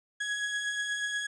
35% pulse beating tone pair, 1661.2 / 1669.5 Hz, G#6 / G#6, 0 / +9 cents, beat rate 8.3 Hz, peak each -38 / -29 dBFS, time 0.2-1.27 s, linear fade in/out 10 ms, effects resampled to 22050 Hz

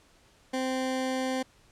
20% pulse tone, 260 Hz, C4, 11 cents flat, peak -23 dBFS, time 0.53-1.43 s, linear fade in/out 10 ms, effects pink hiss -61 dBFS RMS until 1.71 s + low-pass 9000 Hz 12 dB/octave

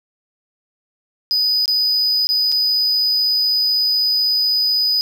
triangle tone with dropouts, 4978 Hz, D#8, in tune, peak -13 dBFS, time 1.31-5.01 s, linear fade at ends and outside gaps 0 ms, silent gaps 1.657-1.679 / 2.27-2.29 / 2.518-2.523 s, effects none

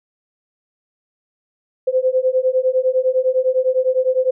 sine beating tone pair, 510 / 519.9 Hz, C5 / C5, -44 / -11 cents, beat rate 9.9 Hz, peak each -17 dBFS, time 1.87-4.31 s, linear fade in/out 10 ms, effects none

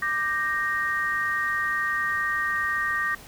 sine chord, G minor, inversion second, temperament equal with one note detuned, 1184.2 / 1568 / 1864.7 Hz, D6 / G6 / Bb6, +14 / 0 / 0 cents, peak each -29 / -31 / -25 dBFS, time 0.02-3.15 s, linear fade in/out 5 ms, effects pink hiss -46 dBFS RMS until 3.27 s

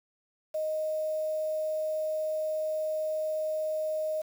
sine tone with quantisation, 622.3 Hz, D#5, in tune, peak -28 dBFS, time 0.54-4.22 s, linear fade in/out 10 ms, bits 8, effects none

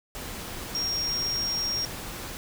sine tone in noise, 5580 Hz, F8, 2 cents flat, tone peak -26 dBFS, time 0.75-1.85 s, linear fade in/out 0 ms, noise pink, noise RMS -37 dBFS, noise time 0.15-2.37 s, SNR +8 dB, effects none

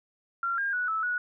sine tone with pitch steps, 1376 / 1611 / 1472 / 1308 / 1464 Hz, F6 / G6 / F#6 / E6 / F#6, -26 / +47 / -9 / -14 / -19 cents, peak -26 dBFS, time 0.43-1.18 s, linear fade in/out 2 ms, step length 150 ms, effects none

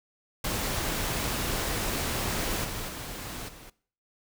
pink noise with level steps, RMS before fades -30 / -35 / -38 / -48 dBFS, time 0.44-3.7 s, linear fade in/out 5 ms, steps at 2.64 / 2.88 / 3.48 s, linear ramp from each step 10 ms, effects noise-tail reverb RT60 0.5 s tail -21 dB re dry

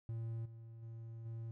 triangle tone with level steps, 114.1 Hz, A#2, 37 cents flat, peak -37 / -48 / -44 / -40 dBFS, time 0.09-1.51 s, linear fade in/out 0 ms, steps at 0.45 / 0.82 / 1.25 s, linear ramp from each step 10 ms, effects none

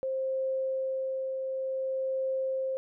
sine tone with tremolo, 528 Hz, C5, 16 cents sharp, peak -27 dBFS, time 0.03-2.77 s, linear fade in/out 0 ms, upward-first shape triangle, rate 0.55 Hz, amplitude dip 35%, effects none

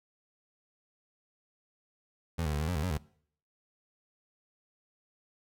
25% pulse tone with pitch steps, 83.4 / 76 / 73.3 / 78.3 / 89.6 / 75 / 91.7 / 74.9 Hz, E2 / D#2 / D2 / D#2 / F2 / D2 / F#2 / D2, +21 / -40 / -3 / +11 / +45 / +37 / -15 / +35 cents, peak -26 dBFS, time 2.38-2.98 s, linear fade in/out 10 ms, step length 75 ms, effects noise-tail reverb RT60 0.6 s tail -22 dB re dry

